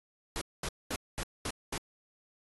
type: noise bursts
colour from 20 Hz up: pink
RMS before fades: -35 dBFS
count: 6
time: 0.36-1.778 s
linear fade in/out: 0 ms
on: 53 ms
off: 220 ms
effects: AAC 32 kbps